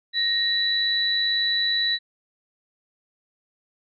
sine tone pair together, 1864.7 / 3949 Hz, A#6 / B7, 0 / -1 cents, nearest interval octave + minor second, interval 1299 cents, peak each -26 / -21 dBFS, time 0.13-1.99 s, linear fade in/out 50 ms, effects none

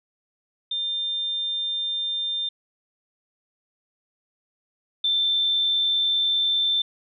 sine tone pair in turn, 3600 / 3555 Hz, A7 / A7, +39 / +17 cents, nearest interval unison, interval 22 cents, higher first, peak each -24 / -19 dBFS, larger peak second, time 0.71-2.49 / 5.04-6.82 s, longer neither, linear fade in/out 5 ms, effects none

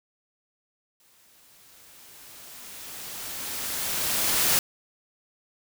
white noise with exponential growth, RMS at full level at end -21 dBFS, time 1-4.59 s, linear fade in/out 1 ms, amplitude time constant 780 ms, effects none

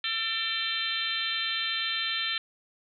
harmonic tone with a mistuned harmonic, 448.3 Hz, A4, 32 cents sharp, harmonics 3 / 4 / 5 / 6 / 7 / 8 / 9, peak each -40 / -35 / -35 / -40 / -33 / -34 / -35 dBFS, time 0.04-2.38 s, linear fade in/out 2 ms, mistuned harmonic 5, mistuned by +64 cents, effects none

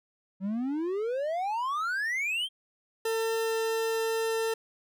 triangle exponential sweep, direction up, 185 to 3241 Hz, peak -26 dBFS, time 0.4-2.49 s, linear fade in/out 50 ms
40% pulse tone, 449.7 Hz, A4, 38 cents sharp, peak -26 dBFS, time 3.05-4.54 s, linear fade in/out 5 ms
effects none

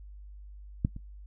clicks, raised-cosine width 5 ms, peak -13 / -29 dBFS, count 2, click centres 0.849 / 0.964 s, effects noise-tail reverb RT60 0.1 s tail -18 dB re dry + added 50 Hz sine -44 dBFS peak until 1.26 s

